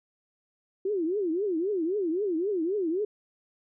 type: tone with vibrato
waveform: sine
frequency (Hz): 365.7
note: F#4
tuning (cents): -20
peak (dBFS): -25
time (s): 0.85-3.05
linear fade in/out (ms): 5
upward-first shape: triangle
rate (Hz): 3.8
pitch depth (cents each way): 300
effects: none